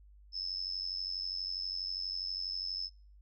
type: tone with amplitude modulation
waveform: sine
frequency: 5230 Hz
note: E8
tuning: 15 cents flat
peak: -31 dBFS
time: 0.32-2.9 s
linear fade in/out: 50 ms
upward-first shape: sine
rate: 92.3 Hz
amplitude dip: 85%
effects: noise-tail reverb RT60 0.4 s tail -22 dB re dry + added 50 Hz sine -55 dBFS peak until 3.21 s